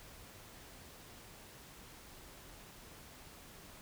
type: silence
effects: pink hiss -55 dBFS RMS until 3.81 s